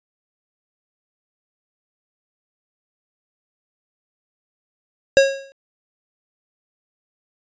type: tone with exponential decay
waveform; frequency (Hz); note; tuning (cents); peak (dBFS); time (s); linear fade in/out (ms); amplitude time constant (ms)
square; 546; C#5; -26; -7; 5.17-5.52; 0; 74
effects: resampled to 16000 Hz